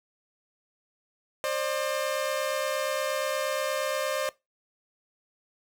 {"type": "tone pair together", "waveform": "sawtooth", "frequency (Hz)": [531.5, 600], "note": ["C5", "D5"], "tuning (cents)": [27, 37], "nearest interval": "major second", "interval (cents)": 210, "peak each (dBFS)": -26, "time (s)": [1.44, 4.29], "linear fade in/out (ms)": 0, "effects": ["noise-tail reverb RT60 0.2 s tail -20 dB re dry"]}